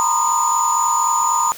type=tone cluster; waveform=sine; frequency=924 / 968 / 1037 / 1224 / 6930 Hz; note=A#5 / B5 / C6 / D#6 / A8; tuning=-16 / -35 / -16 / -29 / -27 cents; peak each=-21 dBFS; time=0-1.52 s; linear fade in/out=0 ms; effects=white hiss -36 dBFS RMS until 1.57 s